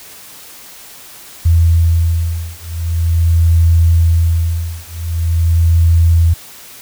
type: beating tone pair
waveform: sine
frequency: 83.1 / 83.54 Hz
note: E2 / E2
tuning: +15 / +24 cents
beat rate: 0.44 Hz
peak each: -12 dBFS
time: 1.45-6.34 s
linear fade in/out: 10 ms
effects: white hiss -36 dBFS RMS until 6.81 s